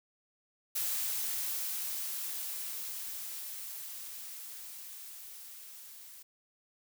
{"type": "noise with level ramp", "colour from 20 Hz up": "blue", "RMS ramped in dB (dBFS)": [-33, -51], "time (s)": [0.75, 6.23], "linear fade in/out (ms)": 10, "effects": []}